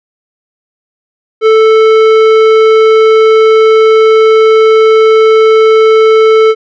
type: tone with tanh clipping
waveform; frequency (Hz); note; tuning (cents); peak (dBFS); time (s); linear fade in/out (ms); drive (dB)
sine; 440; A4; 0; -4; 1.41-6.55; 50; 14
effects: none